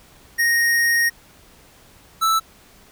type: tone pair in turn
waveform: square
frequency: 1864.7 / 1318.5 Hz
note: A#6 / E6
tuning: 0 / 0 cents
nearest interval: tritone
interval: 600 cents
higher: first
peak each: -16 dBFS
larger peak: neither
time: 0.38-1.1 / 2.21-2.4 s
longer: first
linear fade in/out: 20 ms
effects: pink hiss -50 dBFS RMS until 2.91 s